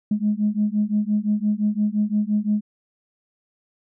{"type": "beating tone pair", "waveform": "sine", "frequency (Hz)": [207, 212.8], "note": ["G#3", "G#3"], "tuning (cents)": [-5, 42], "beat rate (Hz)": 5.8, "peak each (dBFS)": [-21, -21], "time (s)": [0.11, 2.61], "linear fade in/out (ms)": 5, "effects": ["tanh soft clip ceiling -11 dBFS"]}